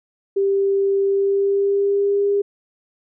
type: tone with pitch glide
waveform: sine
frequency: 394 to 403.2 Hz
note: G4 to G4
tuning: +9 to +49 cents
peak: -15 dBFS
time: 0.36-2.42 s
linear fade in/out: 10 ms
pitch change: +40 cents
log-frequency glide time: 1.07-2.29 s
effects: none